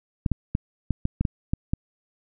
clicks, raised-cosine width 5 ms, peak -10 dBFS, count 9, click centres 0.262 / 0.317 / 0.551 / 0.907 / 1.054 / 1.21 / 1.252 / 1.535 / 1.735 s, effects none

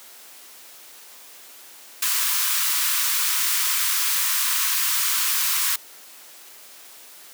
white high-pass noise, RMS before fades -22 dBFS, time 2.02-5.76 s, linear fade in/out 5 ms, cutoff 950 Hz, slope 96 dB/octave, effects white hiss -45 dBFS RMS until 7.33 s + high-pass 300 Hz 12 dB/octave

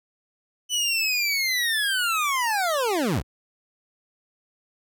25% pulse linear sweep, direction down, 3005 to 35.8 Hz, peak -18 dBFS, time 0.69-3.23 s, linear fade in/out 50 ms, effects none

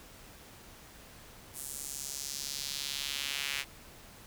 sawtooth tone with high-pass filter sweep, 140 Hz, C#3, 18 cents sharp, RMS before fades -38 dBFS, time 1.53-3.65 s, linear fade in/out 50 ms, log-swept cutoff 9300 to 2300 Hz, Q 1.7, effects pink hiss -53 dBFS RMS until 4.26 s

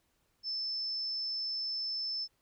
sine tone, 5274 Hz, E8, in tune, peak -33 dBFS, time 0.43-2.28 s, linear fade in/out 50 ms, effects pink hiss -75 dBFS RMS until 2.41 s

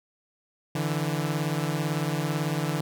sawtooth beating tone pair, 146.83 / 164.83 Hz, D3 / E3, 0 / 0 cents, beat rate 18 Hz, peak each -24 / -25 dBFS, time 0.75-2.81 s, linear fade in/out 5 ms, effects none

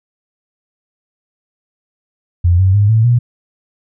sine tone with pitch steps, 87.31 / 94.66 / 102.64 / 111.28 / 120.65 Hz, F2 / F#2 / G#2 / A2 / B2, 0 / +40 / -20 / +20 / -40 cents, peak -7 dBFS, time 2.44-3.19 s, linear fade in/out 10 ms, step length 150 ms, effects none

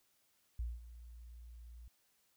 sine tone with ADSR envelope, 58.5 Hz, A#1, 7 cents sharp, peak -34 dBFS, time 0.59-1.88 s, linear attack 5 ms, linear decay 200 ms, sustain -16 dB, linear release 3 ms, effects tanh soft clip ceiling -30 dBFS + white hiss -75 dBFS RMS until 2.36 s

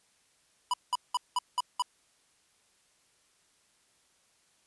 square tone bursts, 987.8 Hz, B5, in tune, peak -26 dBFS, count 6, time 0.71-1.822 s, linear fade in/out 2 ms, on 27 ms, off 190 ms, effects white hiss -68 dBFS RMS until 4.66 s + resampled to 24000 Hz

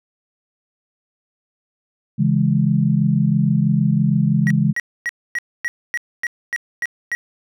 sine chord, C# minor, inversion none, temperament equal, 138.59 / 164.81 / 207.7 Hz, C#3 / E3 / G#3, 0 / 0 / 0 cents, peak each -18 dBFS, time 2.18-4.73 s, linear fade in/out 20 ms
triangle tone bursts, 1907 Hz, A#6, 39 cents sharp, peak -17 dBFS, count 10, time 4.47-7.15 s, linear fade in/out 0 ms, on 34 ms, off 260 ms
effects none

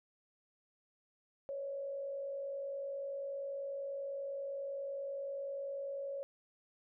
sine tone with frequency modulation, 554.4 Hz, C#5, in tune, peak -38 dBFS, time 1.49-6.23 s, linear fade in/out 0 ms, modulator 50.2 Hz, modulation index 0.42, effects none

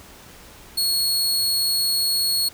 sawtooth tone, 4337 Hz, C#8, 39 cents flat, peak -16 dBFS, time 0.77-2.49 s, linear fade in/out 10 ms, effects pink hiss -45 dBFS RMS until 2.53 s

